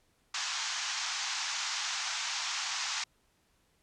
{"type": "band-pass noise", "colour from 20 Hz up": "white", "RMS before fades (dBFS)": -35, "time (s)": [0.34, 3.04], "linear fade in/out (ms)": 5, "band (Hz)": [790, 6800], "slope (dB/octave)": 48, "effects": ["pink hiss -71 dBFS RMS until 3.82 s", "low-pass 12000 Hz 12 dB/octave"]}